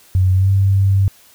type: tone with pitch glide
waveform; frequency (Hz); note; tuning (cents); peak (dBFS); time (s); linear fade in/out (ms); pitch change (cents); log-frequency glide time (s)
sine; 93 to 97.57; F#2 to G2; +9 to -8; -10; 0.15-1.08; 0; +83; 0.33-0.5
effects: white hiss -48 dBFS RMS until 1.34 s